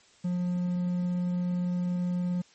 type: tone with quantisation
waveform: triangle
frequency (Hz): 178.1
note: F3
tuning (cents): +34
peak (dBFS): -24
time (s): 0.24-2.42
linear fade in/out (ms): 10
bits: 9
effects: white hiss -59 dBFS RMS until 2.54 s + MP3 32 kbps